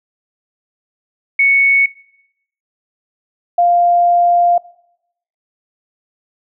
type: tone pair in turn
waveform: sine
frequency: 2217 / 698.3 Hz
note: C#7 / F5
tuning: 0 / 0 cents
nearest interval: octave + minor sixth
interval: 2000 cents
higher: first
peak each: -8 dBFS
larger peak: neither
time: 1.39-1.86 / 3.58-4.58 s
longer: second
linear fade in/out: 5 ms
effects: noise-tail reverb RT60 0.8 s tail -22 dB re dry